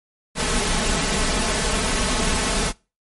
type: noise with comb filter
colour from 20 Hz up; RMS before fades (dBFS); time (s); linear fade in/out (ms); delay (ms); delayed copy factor
pink; -21; 0.35-2.73; 50; 4.6; +0.65
effects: noise-tail reverb RT60 0.3 s tail -24 dB re dry + MP3 48 kbps